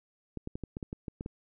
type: clicks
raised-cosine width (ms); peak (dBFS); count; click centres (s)
3; -24; 10; 0.373 / 0.474 / 0.555 / 0.637 / 0.769 / 0.828 / 0.929 / 1.082 / 1.209 / 1.261
effects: none